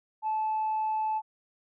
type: tone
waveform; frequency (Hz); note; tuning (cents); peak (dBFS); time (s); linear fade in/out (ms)
sine; 869; A5; -22; -25; 0.22-1.22; 50
effects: tanh soft clip ceiling -23 dBFS